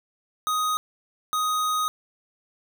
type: tone pair in turn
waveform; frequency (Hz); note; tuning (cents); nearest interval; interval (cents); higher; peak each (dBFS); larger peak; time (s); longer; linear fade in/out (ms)
square; 1250 / 1250; D#6 / D#6; +8 / +8; unison; 0; neither; -23 / -23; neither; 0.47-0.77 / 1.33-1.88; second; 0
effects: none